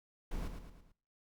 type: noise with echo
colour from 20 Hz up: brown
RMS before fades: -38 dBFS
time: 0.31-0.48 s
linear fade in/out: 5 ms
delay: 110 ms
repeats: 4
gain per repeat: -6 dB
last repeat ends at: 0.92 s
effects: noise-tail reverb RT60 0.5 s tail -22 dB re dry